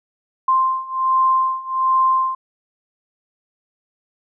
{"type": "beating tone pair", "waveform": "sine", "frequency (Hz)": [1046.5, 1047.8], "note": ["C6", "C6"], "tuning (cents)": [0, 2], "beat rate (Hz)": 1.3, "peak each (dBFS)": [-19, -17], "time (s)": [0.48, 2.35], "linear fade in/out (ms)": 5, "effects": []}